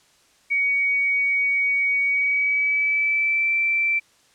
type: tone with pitch glide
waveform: sine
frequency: 2248 to 2338 Hz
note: C#7 to D7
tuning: +24 to -8 cents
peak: -18 dBFS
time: 0.5-4 s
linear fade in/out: 20 ms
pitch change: +68 cents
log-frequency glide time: 2.02-3.53 s
effects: white hiss -58 dBFS RMS until 4.34 s + low-pass 8000 Hz 12 dB/octave